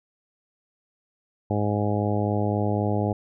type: harmonic tone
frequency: 103.83 Hz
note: G#2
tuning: in tune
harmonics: 1 / 2 / 3 / 4 / 5 / 6 / 7 / 8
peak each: -25 / -28 / -30 / -31 / -32 / -33 / -33 / -34 dBFS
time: 1.5-3.13 s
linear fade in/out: 5 ms
effects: none